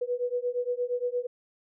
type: beating tone pair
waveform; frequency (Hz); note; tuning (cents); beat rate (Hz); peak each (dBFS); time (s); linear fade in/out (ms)
sine; 486.3 / 494.9; B4 / B4; -27 / +4; 8.6; -30; 0.01-1.27; 10
effects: none